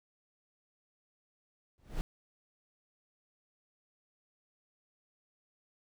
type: noise with exponential growth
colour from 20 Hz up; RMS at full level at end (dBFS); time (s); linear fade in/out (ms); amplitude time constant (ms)
brown; -31; 1.78-2.01; 0; 50
effects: none